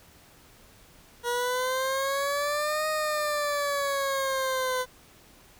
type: exponential two-way sweep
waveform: 20% pulse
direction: up then down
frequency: 476.9 to 622.3 to 504 Hz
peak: -21 dBFS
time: 1.23-4.86 s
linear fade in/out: 50 ms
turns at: 2.88 s
effects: pink hiss -55 dBFS RMS until 5.59 s